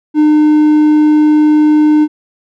triangle tone, 303.2 Hz, D#4, 45 cents flat, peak -3 dBFS, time 0.14-2.08 s, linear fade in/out 50 ms, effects none

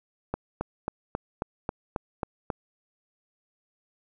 click train, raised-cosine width 1 ms, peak -14 dBFS, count 9, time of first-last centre 0.34-2.502 s, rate 3.7 Hz, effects none

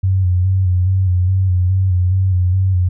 sine tone with vibrato, 92.5 Hz, F#2, in tune, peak -11 dBFS, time 0.03-2.89 s, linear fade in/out 10 ms, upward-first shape square, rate 2.4 Hz, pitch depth 42 cents each way, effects none

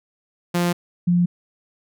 sawtooth / sine tone pair in turn, 174.61 / 175.55 Hz, F3 / F3, 0 / +9 cents, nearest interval unison, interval 9 cents, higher second, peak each -14 dBFS, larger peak neither, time 0.54-0.73 / 1.07-1.26 s, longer neither, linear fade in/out 10 ms, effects none

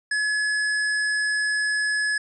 square tone, 1700 Hz, G#6, 40 cents sharp, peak -22 dBFS, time 0.11-2.18 s, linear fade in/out 5 ms, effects resampled to 22050 Hz

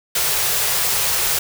white band-stop noise, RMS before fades -19 dBFS, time 0.15-1.39 s, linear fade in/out 5 ms, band 180 to 360 Hz, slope 96 dB/octave, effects none

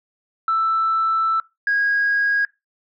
sine tone pair in turn, 1324 / 1642.3 Hz, E6 / G#6, +7 / -20 cents, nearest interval major third, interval 373 cents, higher second, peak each -15 dBFS, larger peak neither, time 0.48-1.4 / 1.67-2.45 s, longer first, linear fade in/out 2 ms, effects noise-tail reverb RT60 0.2 s tail -20 dB re dry + tanh soft clip ceiling -12 dBFS

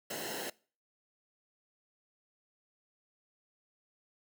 pink noise with comb filter, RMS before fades -39 dBFS, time 0.1-0.5 s, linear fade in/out 5 ms, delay 0.85 ms, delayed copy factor -0.7, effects noise-tail reverb RT60 0.4 s tail -23 dB re dry + high-pass 200 Hz 12 dB/octave

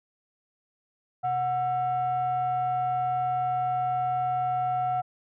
sine tone with frequency modulation, 733 Hz, F#5, 16 cents flat, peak -23 dBFS, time 1.23-5.02 s, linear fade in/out 20 ms, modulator 605 Hz, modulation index 0.38, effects tanh soft clip ceiling -20 dBFS

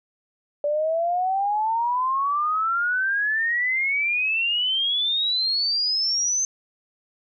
sine exponential sweep, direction up, 578 to 6272 Hz, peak -20 dBFS, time 0.64-6.45 s, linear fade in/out 2 ms, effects none

